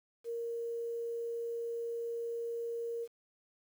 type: tone with quantisation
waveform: sine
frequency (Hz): 466.2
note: A#4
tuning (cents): 0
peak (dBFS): -35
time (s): 0.24-3.08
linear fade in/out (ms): 50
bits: 10
effects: none